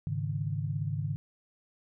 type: chord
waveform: sine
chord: Ab suspended fourth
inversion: none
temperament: just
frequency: 103.83 / 138.43 / 155.74 Hz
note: Ab2 / Db3 / Eb3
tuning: 0 / -2 / +2 cents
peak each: -34 dBFS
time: 0.07-1.16 s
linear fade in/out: 0 ms
effects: none